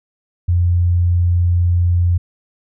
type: tone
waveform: sine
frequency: 87.6 Hz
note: F2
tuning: 6 cents sharp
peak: -11 dBFS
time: 0.48-2.18 s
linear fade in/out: 10 ms
effects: none